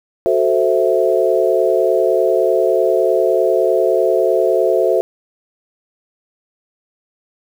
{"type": "chord", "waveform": "sine", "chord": "F# half-diminished seventh", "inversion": "none", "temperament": "equal", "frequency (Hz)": [370, 440, 523.3, 659.3], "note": ["F#4", "A4", "C5", "E5"], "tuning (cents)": [0, 0, 0, 0], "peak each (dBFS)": -17, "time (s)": [0.26, 5.01], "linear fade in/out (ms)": 0, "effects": ["7-bit"]}